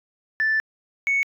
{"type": "tone pair in turn", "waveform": "sine", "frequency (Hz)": [1760, 2217], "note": ["A6", "C#7"], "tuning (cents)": [0, 0], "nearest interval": "major third", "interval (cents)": 400, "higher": "second", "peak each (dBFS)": -17, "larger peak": "neither", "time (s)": [[0.4, 0.6], [1.07, 1.23]], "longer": "first", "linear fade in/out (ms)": 0, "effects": ["tanh soft clip ceiling -15 dBFS"]}